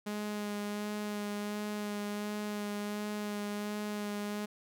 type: tone with vibrato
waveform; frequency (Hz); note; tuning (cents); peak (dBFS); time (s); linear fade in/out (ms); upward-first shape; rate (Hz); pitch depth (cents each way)
sawtooth; 207.7; G#3; 0; -31; 0.06-4.46; 10; sine; 1.4; 15
effects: none